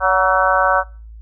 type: harmonic tone with a mistuned harmonic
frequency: 189 Hz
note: F#3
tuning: 37 cents sharp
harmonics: 3 / 4 / 5 / 6 / 7 / 8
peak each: -19 / -19 / -19 / -19 / -19 / -19 dBFS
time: 0-0.84 s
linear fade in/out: 50 ms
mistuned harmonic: 4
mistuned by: -40 cents
effects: noise-tail reverb RT60 0.4 s tail -25 dB re dry + added 55 Hz sine -34 dBFS peak until 1.21 s